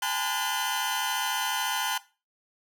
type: tone cluster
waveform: sawtooth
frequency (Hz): 810 / 884 / 1014 / 1450 / 3102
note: G#5 / A5 / B5 / F#6 / G7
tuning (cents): -43 / +8 / +45 / -35 / -19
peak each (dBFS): -30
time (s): 0.02-1.98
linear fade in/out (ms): 5
effects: noise-tail reverb RT60 0.3 s tail -17 dB re dry